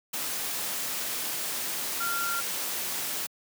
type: tone in noise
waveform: sine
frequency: 1384 Hz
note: F6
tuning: 16 cents flat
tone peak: -29 dBFS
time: 2-2.41 s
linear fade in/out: 10 ms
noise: white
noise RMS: -32 dBFS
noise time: 0.13-3.27 s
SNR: 0 dB
effects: high-pass 150 Hz 12 dB/octave